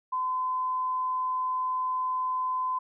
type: tone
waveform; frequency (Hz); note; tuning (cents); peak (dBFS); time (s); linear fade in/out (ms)
sine; 1021; C6; -43; -26; 0.12-2.79; 10
effects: none